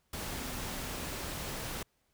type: tone in noise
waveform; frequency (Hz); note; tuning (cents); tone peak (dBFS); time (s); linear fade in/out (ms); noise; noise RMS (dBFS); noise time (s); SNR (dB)
sine; 249.8; B3; +20; -48; 0.31-1.05; 5; pink; -39; 0.13-1.83; -12
effects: pink hiss -75 dBFS RMS until 2.13 s